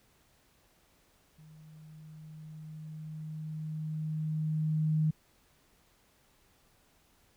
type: tone with level ramp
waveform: sine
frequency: 155.56 Hz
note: D#3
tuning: in tune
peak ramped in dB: -52 to -24 dBFS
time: 1.38-5.11 s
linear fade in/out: 10 ms
effects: pink hiss -67 dBFS RMS until 7.36 s